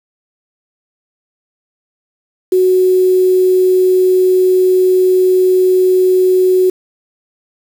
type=tone with quantisation; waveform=sine; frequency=370 Hz; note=F#4; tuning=in tune; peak=-7 dBFS; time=2.52-6.7 s; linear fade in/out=5 ms; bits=5; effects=none